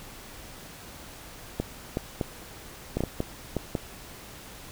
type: clicks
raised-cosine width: 2 ms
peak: -13 dBFS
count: 9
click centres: 1.6 / 1.971 / 2.212 / 2.97 / 3.006 / 3.037 / 3.204 / 3.567 / 3.752 s
effects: pink hiss -45 dBFS RMS until 4.71 s